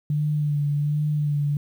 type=tone with vibrato; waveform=sine; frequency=147.6 Hz; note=D3; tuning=9 cents sharp; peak=-20 dBFS; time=0.1-1.57 s; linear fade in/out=2 ms; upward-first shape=sine; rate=1.3 Hz; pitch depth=31 cents each way; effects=9-bit